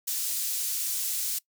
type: high-pass noise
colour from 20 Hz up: pink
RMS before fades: -30 dBFS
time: 0.07-1.39 s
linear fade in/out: 10 ms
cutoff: 6800 Hz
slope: 12 dB/octave
effects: noise-tail reverb RT60 0.1 s tail -22 dB re dry

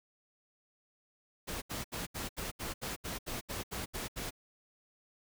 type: noise bursts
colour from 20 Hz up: pink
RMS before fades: -39 dBFS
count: 13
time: 1.47-4.308 s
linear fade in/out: 20 ms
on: 150 ms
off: 74 ms
effects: none

